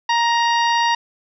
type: harmonic tone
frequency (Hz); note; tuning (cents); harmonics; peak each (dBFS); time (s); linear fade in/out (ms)
937; A#5; +9; 1 / 2 / 3 / 4 / 5 / 6; -16 / -22 / -26 / -28 / -30 / -32; 0.09-0.95; 5
effects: none